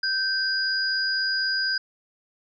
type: tone pair together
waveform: sine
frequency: 1553 / 4902 Hz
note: G6 / D#8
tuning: -17 / -27 cents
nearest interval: octave + minor sixth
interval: 1990 cents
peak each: -25 dBFS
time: 0.03-1.78 s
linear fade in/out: 5 ms
effects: none